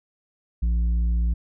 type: tone with tanh clipping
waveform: triangle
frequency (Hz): 57.7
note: A#1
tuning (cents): -17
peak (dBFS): -20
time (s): 0.62-1.34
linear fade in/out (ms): 10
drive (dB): 10
effects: none